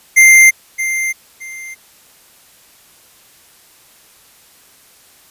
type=tone with echo; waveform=square; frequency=2095 Hz; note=C7; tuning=2 cents sharp; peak=-4 dBFS; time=0.16-0.51 s; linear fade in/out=20 ms; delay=620 ms; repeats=2; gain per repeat=-12 dB; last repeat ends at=1.75 s; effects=white hiss -47 dBFS RMS until 5.3 s + resampled to 32000 Hz